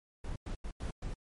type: noise bursts at uneven times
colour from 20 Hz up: brown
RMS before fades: -38 dBFS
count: 5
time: 0.24-0.36 / 0.46-0.55 / 0.64-0.71 / 0.8-0.91 / 1.02-1.14 s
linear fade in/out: 5 ms
effects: MP3 48 kbps